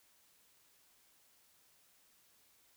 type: silence
effects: white hiss -69 dBFS RMS until 2.76 s